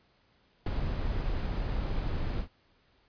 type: noise with ADSR envelope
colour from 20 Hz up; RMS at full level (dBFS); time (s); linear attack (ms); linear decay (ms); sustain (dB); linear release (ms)
brown; -26; 0.66-2.48; 5; 16; -5; 98
effects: pink hiss -67 dBFS RMS until 3.08 s + resampled to 11025 Hz